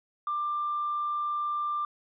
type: tone with hard clipping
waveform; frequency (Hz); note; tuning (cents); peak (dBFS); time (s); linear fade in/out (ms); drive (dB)
triangle; 1187; D6; +18; -28; 0.27-1.85; 2; 4
effects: resampled to 11025 Hz